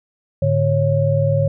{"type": "tone cluster", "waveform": "sine", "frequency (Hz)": [106.3, 146, 550], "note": ["G#2", "D3", "C#5"], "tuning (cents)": [41, -10, -14], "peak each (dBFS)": -18, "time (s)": [0.42, 1.48], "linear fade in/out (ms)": 5, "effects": []}